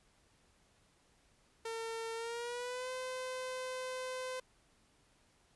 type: tone with pitch glide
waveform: sawtooth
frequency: 454 to 512.5 Hz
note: A#4 to C5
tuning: -46 to -36 cents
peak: -35 dBFS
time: 1.65-4.4 s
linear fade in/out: 5 ms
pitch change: +210 cents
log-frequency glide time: 2.14-2.9 s
effects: pink hiss -70 dBFS RMS until 5.55 s + resampled to 24000 Hz